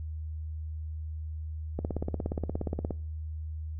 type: click train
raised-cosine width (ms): 2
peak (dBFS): -18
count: 20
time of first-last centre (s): 1.79-2.908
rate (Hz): 17
effects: noise-tail reverb RT60 0.5 s tail -23 dB re dry + added 78 Hz sine -34 dBFS peak until 3.79 s